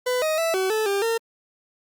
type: tone with pitch steps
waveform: 40% pulse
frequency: 500 / 626 / 659 / 378 / 435.5 / 398.3 / 456.6 Hz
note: B4 / D#5 / E5 / F#4 / A4 / G4 / A#4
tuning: +21 / +10 / -1 / +37 / -18 / +28 / -36 cents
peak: -20 dBFS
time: 0.06-1.18 s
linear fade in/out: 10 ms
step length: 160 ms
effects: Opus 48 kbps